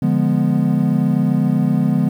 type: chord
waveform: triangle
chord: D diminished seventh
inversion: none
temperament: equal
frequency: 146.83 / 174.61 / 207.7 / 246.9 Hz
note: D3 / F3 / Ab3 / Cb4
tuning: 0 / 0 / 0 / 0 cents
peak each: -17 dBFS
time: 0.02-2.09 s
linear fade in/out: 5 ms
effects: 8-bit